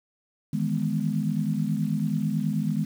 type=chord; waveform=sine; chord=E major seventh; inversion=third; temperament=equal; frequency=155.56 / 164.81 / 207.7 / 246.9 Hz; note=D#3 / E3 / G#3 / B3; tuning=0 / 0 / 0 / 0 cents; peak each=-28 / -31 / -27 / -31 dBFS; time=0.53-2.85 s; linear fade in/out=5 ms; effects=8-bit